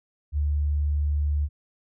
sine tone, 73.42 Hz, D2, in tune, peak -21 dBFS, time 0.32-1.49 s, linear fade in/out 50 ms, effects none

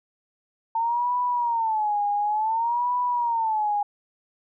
sine tone with vibrato, 898 Hz, A5, 35 cents sharp, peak -21 dBFS, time 0.75-3.83 s, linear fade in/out 5 ms, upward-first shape sine, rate 0.56 Hz, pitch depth 160 cents each way, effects none

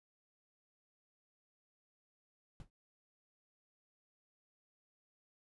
brown noise with exponential decay, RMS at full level -44 dBFS, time 2.6-2.7 s, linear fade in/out 1 ms, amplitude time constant 21 ms, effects resampled to 24000 Hz

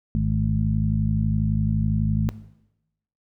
harmonic tone with a mistuned harmonic, 51.91 Hz, G#1, in tune, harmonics 1 / 2 / 3 / 4, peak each -25 / -25 / -25 / -25 dBFS, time 0.15-2.29 s, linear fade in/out 0 ms, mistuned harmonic 4, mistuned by +53 cents, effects noise-tail reverb RT60 0.9 s tail -17 dB re dry

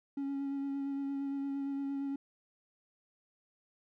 triangle tone with vibrato, 277.2 Hz, C#4, in tune, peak -31 dBFS, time 0.17-2.16 s, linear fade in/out 5 ms, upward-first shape sine, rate 8.7 Hz, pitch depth 16 cents each way, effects tanh soft clip ceiling -27 dBFS

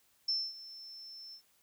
sine tone with ADSR envelope, 5330 Hz, E8, 18 cents sharp, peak -28 dBFS, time 0.28-1.42 s, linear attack 7 ms, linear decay 240 ms, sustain -18 dB, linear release 85 ms, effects white hiss -70 dBFS RMS until 1.62 s

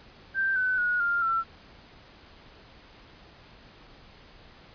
sine tone with pitch steps, 1568 / 1509.3 / 1452.9 / 1398.5 / 1346.2 Hz, G6 / F#6 / F#6 / F6 / E6, 0 / +34 / -32 / +2 / +36 cents, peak -23 dBFS, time 0.34-1.44 s, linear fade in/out 50 ms, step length 220 ms, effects pink hiss -52 dBFS RMS until 4.74 s + resampled to 11025 Hz

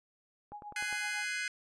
sine tone with tremolo, 830.6 Hz, G#5, in tune, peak -40 dBFS, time 0.52-1.25 s, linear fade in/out 5 ms, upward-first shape triangle, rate 7.9 Hz, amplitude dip 95%
click train, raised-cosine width 1 ms, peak -34 dBFS, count 5, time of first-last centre 0.52-0.927 s, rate 9.83 Hz
40% pulse chord, Ab dominant seventh, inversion third, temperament just, 1495.1 / 1661.2 / 2077 / 2492 Hz, Gb6 / Ab6 / C7 / Eb7, +18 / 0 / -13 / +2 cents, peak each -38 / -40 / -37 / -41 dBFS, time 0.76-1.48 s, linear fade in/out 2 ms
effects resampled to 22050 Hz

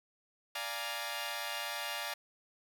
10% pulse chord, Bb dominant seventh, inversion first, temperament equal, 587.3 / 698.5 / 830.6 / 932.3 Hz, D5 / F5 / Ab5 / Bb5, 0 / 0 / 0 / 0 cents, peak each -34 dBFS, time 0.55-2.14 s, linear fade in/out 5 ms, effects none

